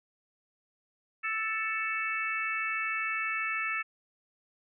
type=harmonic tone with a mistuned harmonic; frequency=440 Hz; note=A4; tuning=in tune; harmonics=3 / 4 / 5 / 6; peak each=-35 / -35 / -35 / -35 dBFS; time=1.23-3.83 s; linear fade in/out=20 ms; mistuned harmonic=5; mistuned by=+21 cents; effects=none